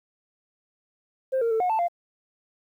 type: tone with pitch steps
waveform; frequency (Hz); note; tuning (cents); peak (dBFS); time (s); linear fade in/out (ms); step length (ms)
sine; 525 / 461.8 / 445.2 / 725 / 882 / 694; C5 / A#4 / A4 / F#5 / A5 / F5; +6 / -16 / +20 / -35 / +4 / -11; -19; 1.32-1.884; 20; 94
effects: tanh soft clip ceiling -19 dBFS + 10-bit